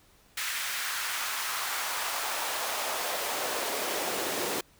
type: noise with high-pass filter sweep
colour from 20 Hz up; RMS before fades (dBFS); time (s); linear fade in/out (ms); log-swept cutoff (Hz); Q
pink; -32; 0.37-4.61; 5; 1800 to 340; 1.4
effects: pink hiss -61 dBFS RMS until 4.79 s